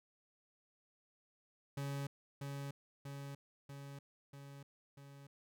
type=tone with echo; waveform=40% pulse; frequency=140 Hz; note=C#3; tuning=18 cents sharp; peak=-38 dBFS; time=1.77-2.07 s; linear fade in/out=5 ms; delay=640 ms; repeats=5; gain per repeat=-3 dB; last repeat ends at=5.27 s; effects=none